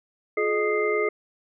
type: tone cluster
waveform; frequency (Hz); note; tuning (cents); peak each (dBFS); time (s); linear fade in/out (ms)
sine; 356.5 / 425.2 / 614 / 1239 / 2090; F4 / G#4 / D#5 / D#6 / C7; +36 / +41 / -23 / -8 / -2; -31 / -23 / -31 / -31 / -28; 0.37-1.09; 5
effects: none